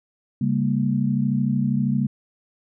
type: chord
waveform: sine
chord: G diminished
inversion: second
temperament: equal with one note detuned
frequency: 138.59 / 200.2 / 233.1 Hz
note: Db3 / G3 / Bb3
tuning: 0 / +37 / 0 cents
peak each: -23 dBFS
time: 0.41-2.07 s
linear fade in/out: 5 ms
effects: none